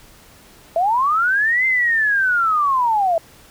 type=linear two-way sweep; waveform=sine; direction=up then down; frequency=643 to 2093 to 643 Hz; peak=-14 dBFS; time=0.76-3.18 s; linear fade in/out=2 ms; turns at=1.66 s; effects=pink hiss -47 dBFS RMS until 3.5 s

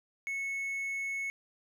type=tone; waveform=triangle; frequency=2200 Hz; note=C#7; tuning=14 cents flat; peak=-31 dBFS; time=0.27-1.3 s; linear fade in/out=0 ms; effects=none

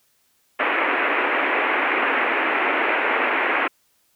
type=band-pass noise; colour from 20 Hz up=white; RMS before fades=-21 dBFS; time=0.59-3.68 s; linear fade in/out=10 ms; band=270 to 2500 Hz; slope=48 dB/octave; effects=white hiss -64 dBFS RMS until 4.15 s

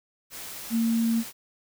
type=tone in noise; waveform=sine; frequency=228.8 Hz; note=A#3; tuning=32 cents flat; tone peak=-21 dBFS; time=0.7-1.24 s; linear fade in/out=50 ms; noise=white; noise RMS=-39 dBFS; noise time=0.3-1.33 s; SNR=+15 dB; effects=none

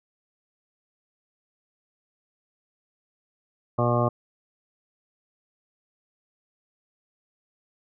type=harmonic tone; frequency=120.2 Hz; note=B2; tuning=46 cents flat; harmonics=1 / 2 / 3 / 4 / 5 / 6 / 7 / 9 / 10; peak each=-24 / -29 / -30 / -31 / -26 / -31 / -34 / -29 / -32 dBFS; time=3.78-4.09 s; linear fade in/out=10 ms; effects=none

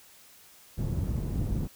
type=low-pass noise; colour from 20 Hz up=white; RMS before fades=-30 dBFS; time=0.77-1.68 s; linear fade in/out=20 ms; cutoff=130 Hz; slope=12 dB/octave; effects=white hiss -55 dBFS RMS until 1.75 s

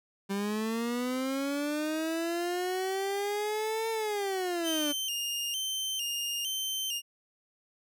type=linear two-way sweep; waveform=30% pulse; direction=up then down; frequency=195 to 452.4 to 286.8 Hz; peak=-27 dBFS; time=0.29-4.93 s; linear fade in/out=20 ms; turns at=3.9 s
type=tone with vibrato; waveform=sawtooth; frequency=2960 Hz; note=F#7; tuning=in tune; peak=-28 dBFS; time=4.63-7.02 s; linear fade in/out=50 ms; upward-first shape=square; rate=1.1 Hz; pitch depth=80 cents each way
effects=none

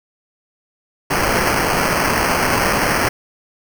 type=noise with sample-and-hold; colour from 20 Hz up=white; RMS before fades=-17 dBFS; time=1.1-3.09 s; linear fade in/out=10 ms; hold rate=3675 Hz; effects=none

